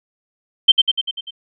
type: tone with echo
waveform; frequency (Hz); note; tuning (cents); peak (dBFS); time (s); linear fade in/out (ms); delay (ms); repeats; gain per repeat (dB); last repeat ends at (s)
sine; 3125; G7; -6; -4; 0.68-0.72; 10; 98; 6; -4; 1.308
effects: none